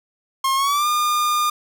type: tone with pitch glide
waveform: 45% pulse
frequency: 1072 to 1210.2 Hz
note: C6 to D#6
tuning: +42 to -48 cents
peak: -17 dBFS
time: 0.44-1.5 s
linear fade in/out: 5 ms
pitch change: +210 cents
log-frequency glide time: 0.55-0.87 s
effects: none